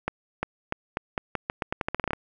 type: accelerating click train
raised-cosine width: 0.5 ms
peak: -11 dBFS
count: 17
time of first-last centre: 0.08-2.133 s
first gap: 350 ms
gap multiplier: 0.84
effects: none